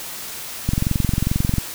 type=click train; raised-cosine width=5 ms; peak=-6 dBFS; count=21; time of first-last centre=0.69-1.583 s; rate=22.4 Hz; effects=white hiss -32 dBFS RMS until 1.74 s